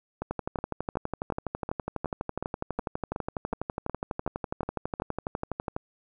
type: two click trains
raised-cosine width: 1 ms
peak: -16 / -17 dBFS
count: 67 / 14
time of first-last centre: 0.31-5.765 / 0.22-4.999 s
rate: 12.1 / 2.72 Hz
effects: none